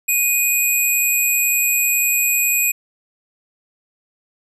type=tone cluster; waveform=sine; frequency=2472 / 7680 / 11870 Hz; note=D#7 / B8 / F#9; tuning=-12 / -49 / +4 cents; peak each=-19 dBFS; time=0.08-2.72 s; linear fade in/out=10 ms; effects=none